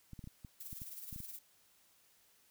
clicks, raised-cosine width 5 ms, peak -36 dBFS, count 10, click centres 0.133 / 0.192 / 0.241 / 0.274 / 0.448 / 0.729 / 0.818 / 1.128 / 1.161 / 1.203 s
violet noise with tremolo, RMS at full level -46 dBFS, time 0.6-1.39 s, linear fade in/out 5 ms, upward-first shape sine, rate 19 Hz, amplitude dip 55%
effects white hiss -69 dBFS RMS until 2.5 s

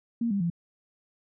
sine tone with pitch steps, 233.1 / 199.44 / 170.64 Hz, A#3 / G3 / F3, 0 / +30 / -40 cents, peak -24 dBFS, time 0.21-0.501 s, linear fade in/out 5 ms, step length 97 ms, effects none

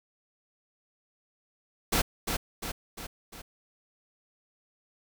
pink noise with echo, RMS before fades -25 dBFS, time 1.92-2.02 s, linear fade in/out 10 ms, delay 350 ms, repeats 4, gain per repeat -5 dB, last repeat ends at 3.42 s, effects none

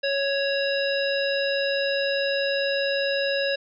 harmonic tone with a mistuned harmonic, 554.4 Hz, C#5, in tune, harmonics 1 / 3 / 5 / 7 / 9, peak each -24 / -29 / -31 / -32 / -34 dBFS, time 0.03-3.56 s, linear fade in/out 10 ms, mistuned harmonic 9, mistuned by +17 cents, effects none

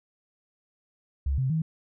sine tone with pitch steps, 69 / 131.4 / 159.7 Hz, C#2 / C3 / D#3, -7 / +8 / +45 cents, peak -23 dBFS, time 1.26-1.62 s, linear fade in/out 5 ms, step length 120 ms, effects none

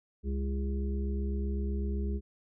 harmonic tone, 67.9 Hz, C#2, 35 cents flat, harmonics 1 / 3 / 5 / 6, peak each -30 / -37 / -44 / -42 dBFS, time 0.23-2.21 s, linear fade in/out 50 ms, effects none

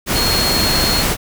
sine tone in noise, 4296 Hz, C8, 45 cents sharp, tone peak -17 dBFS, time 0.13-1.05 s, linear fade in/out 50 ms, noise pink, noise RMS -17 dBFS, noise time 0.06-1.17 s, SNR -3 dB, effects none

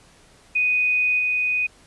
sine tone with level steps, 2489 Hz, D#7, in tune, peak -17 / -19 dBFS, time 0.55-1.67 s, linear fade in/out 10 ms, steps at 1.19 s, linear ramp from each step 2 ms, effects pink hiss -53 dBFS RMS until 1.86 s + resampled to 24000 Hz

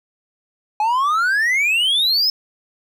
triangle exponential sweep, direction up, 833 to 5274 Hz, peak -13 dBFS, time 0.8-2.3 s, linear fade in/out 2 ms, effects none

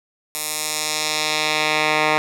10% pulse tone with band-pass filter sweep, 153.6 Hz, D#3, 22 cents flat, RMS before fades -21 dBFS, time 0.35-2.18 s, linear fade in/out 0 ms, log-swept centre 11000 to 1700 Hz, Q 0.95, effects none

